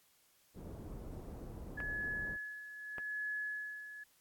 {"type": "low-pass noise", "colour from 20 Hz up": "pink", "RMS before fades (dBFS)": -47, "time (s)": [0.54, 2.38], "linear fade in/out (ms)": 50, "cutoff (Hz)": 500, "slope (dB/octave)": 12}
{"type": "tone with tremolo", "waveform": "sine", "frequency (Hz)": 1700, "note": "G#6", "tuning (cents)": 40, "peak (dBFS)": -36, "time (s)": [1.77, 4.04], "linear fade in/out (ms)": 10, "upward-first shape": "sine", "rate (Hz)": 0.81, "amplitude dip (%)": 70}
{"type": "clicks", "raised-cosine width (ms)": 0.5, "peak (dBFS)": -30, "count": 2, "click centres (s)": [1.803, 2.983]}
{"effects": ["white hiss -70 dBFS RMS until 4.2 s", "AAC 64 kbps"]}